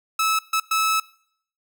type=tone bursts at uneven times; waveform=sawtooth; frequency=1301 Hz; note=E6; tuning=23 cents flat; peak=-15 dBFS; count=3; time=0.19-0.39 / 0.53-0.6 / 0.71-1 s; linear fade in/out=5 ms; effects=noise-tail reverb RT60 0.6 s tail -21 dB re dry